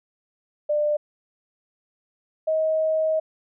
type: tone pair in turn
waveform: sine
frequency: 596 / 632 Hz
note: D5 / D#5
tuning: +25 / +27 cents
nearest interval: minor second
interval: 102 cents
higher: second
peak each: -19 dBFS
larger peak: neither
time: 0.69-0.97 / 2.47-3.2 s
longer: second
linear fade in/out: 10 ms
effects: none